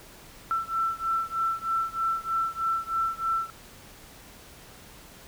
sine beating tone pair, 1336 / 1339.2 Hz, E6 / E6, +23 / +27 cents, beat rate 3.2 Hz, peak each -28 / -29 dBFS, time 0.51-3.5 s, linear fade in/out 0 ms, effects pink hiss -49 dBFS RMS until 5.27 s

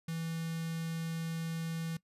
square tone with notch filter, 164 Hz, E3, 9 cents flat, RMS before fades -37 dBFS, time 0.08-1.97 s, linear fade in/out 5 ms, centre 650 Hz, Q 0.6, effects noise-tail reverb RT60 0.1 s tail -20 dB re dry + resampled to 32000 Hz

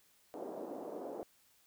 white band-pass noise, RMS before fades -44 dBFS, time 0.34-1.23 s, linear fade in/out 0 ms, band 260 to 640 Hz, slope 24 dB/octave, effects white hiss -69 dBFS RMS until 1.66 s

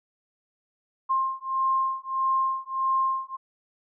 sine beating tone pair, 1059 / 1060.6 Hz, C6 / C6, +21 / +23 cents, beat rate 1.6 Hz, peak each -26 dBFS, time 1.09-3.37 s, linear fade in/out 20 ms, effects none

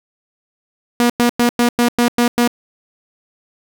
sawtooth tone bursts, 240 Hz, B3, 49 cents flat, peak -7 dBFS, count 8, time 1-2.476 s, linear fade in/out 0 ms, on 97 ms, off 100 ms, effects none

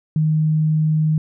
sine tone, 155.56 Hz, D#3, in tune, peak -14 dBFS, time 0.16-1.18 s, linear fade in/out 2 ms, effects none

